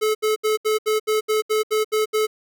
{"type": "tone bursts", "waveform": "square", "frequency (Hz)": 431.5, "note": "A4", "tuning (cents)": -34, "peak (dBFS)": -18, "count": 11, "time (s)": [0.01, 2.27], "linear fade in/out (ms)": 20, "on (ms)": 140, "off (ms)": 72, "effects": []}